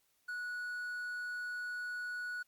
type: tone with quantisation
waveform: triangle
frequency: 1467 Hz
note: F#6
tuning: 15 cents flat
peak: -36 dBFS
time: 0.28-2.43 s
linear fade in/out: 10 ms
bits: 11
effects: white hiss -75 dBFS RMS until 2.47 s + Opus 48 kbps